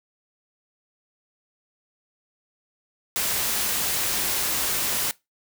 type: noise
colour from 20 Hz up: white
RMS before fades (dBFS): -25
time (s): 3.16-5.11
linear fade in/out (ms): 0
effects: noise-tail reverb RT60 0.2 s tail -21 dB re dry